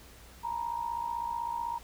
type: tone with amplitude modulation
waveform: sine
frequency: 939 Hz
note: A#5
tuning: 12 cents sharp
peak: -28 dBFS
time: 0.43-1.79 s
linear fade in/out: 20 ms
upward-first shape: sine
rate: 55.9 Hz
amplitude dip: 75%
effects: added 60 Hz sine -55 dBFS peak until 1.83 s + pink hiss -54 dBFS RMS until 1.83 s